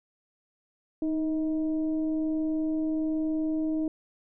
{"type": "tone with frequency modulation", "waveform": "sine", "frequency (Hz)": 312.4, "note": "D#4", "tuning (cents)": 7, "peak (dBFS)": -25, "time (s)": [1.02, 3.88], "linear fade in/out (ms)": 2, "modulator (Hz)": 323, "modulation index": 0.41, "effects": []}